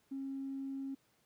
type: tone with tanh clipping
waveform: triangle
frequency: 271.1 Hz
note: C#4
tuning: 38 cents flat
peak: -38 dBFS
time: 0.11-0.95 s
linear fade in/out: 10 ms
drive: 4 dB
effects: pink hiss -73 dBFS RMS until 1.25 s + high-pass 100 Hz 12 dB/octave